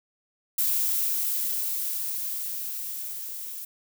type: noise with level ramp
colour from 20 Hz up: violet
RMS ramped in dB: -24 to -37 dBFS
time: 0.58-3.65 s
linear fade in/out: 5 ms
effects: none